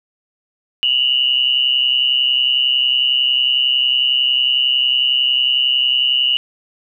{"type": "tone pair together", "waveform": "sine", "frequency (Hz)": [2829, 2960], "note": ["F7", "F#7"], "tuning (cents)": [22, 0], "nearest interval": "minor second", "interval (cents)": 78, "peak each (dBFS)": [-16, -15], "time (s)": [0.83, 6.37], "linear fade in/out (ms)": 0, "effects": []}